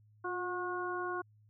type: harmonic tone with a mistuned harmonic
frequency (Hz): 362.1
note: F#4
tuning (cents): -37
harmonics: 1 / 2 / 3 / 4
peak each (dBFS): -38 / -43 / -39 / -41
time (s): 0.24-1.22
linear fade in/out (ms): 10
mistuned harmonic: 1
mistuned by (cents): -32
effects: added 106 Hz sine -61 dBFS peak until 1.49 s